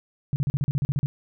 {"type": "tone bursts", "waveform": "sine", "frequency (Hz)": 140, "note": "C#3", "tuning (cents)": 18, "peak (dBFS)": -20, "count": 11, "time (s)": [0.33, 1.06], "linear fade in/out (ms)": 0, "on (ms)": 30, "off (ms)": 40, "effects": []}